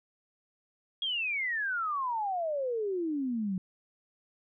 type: exponential sweep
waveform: sine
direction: down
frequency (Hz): 3322 to 180.4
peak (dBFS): -29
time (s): 1.02-3.58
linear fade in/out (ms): 2
effects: none